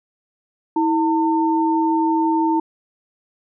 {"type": "tone pair together", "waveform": "sine", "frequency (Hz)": [323.2, 903], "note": ["E4", "A5"], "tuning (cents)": [-34, 45], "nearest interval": "octave + tritone", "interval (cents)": 1779, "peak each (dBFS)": [-17, -19], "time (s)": [0.76, 2.6], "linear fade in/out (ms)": 5, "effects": []}